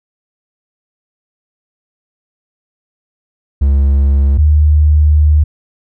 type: tone pair in turn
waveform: triangle / sine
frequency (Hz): 69.3 / 75.49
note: C#2 / D2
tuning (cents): 0 / +48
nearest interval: minor second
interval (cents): 148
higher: second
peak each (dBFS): -5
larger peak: neither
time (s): 3.61-4.38 / 4.38-5.44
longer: second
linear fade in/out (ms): 10
effects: none